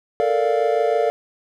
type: chord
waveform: triangle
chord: Bb major seventh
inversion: third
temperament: equal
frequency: 440 / 466.2 / 587.3 / 698.5 Hz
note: A4 / Bb4 / D5 / F5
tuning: 0 / 0 / 0 / 0 cents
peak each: -20 dBFS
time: 0.2-1.1 s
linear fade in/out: 0 ms
effects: none